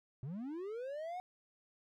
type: linear sweep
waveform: triangle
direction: up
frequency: 118.9 to 745 Hz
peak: -38 dBFS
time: 0.23-1.2 s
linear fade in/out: 0 ms
effects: none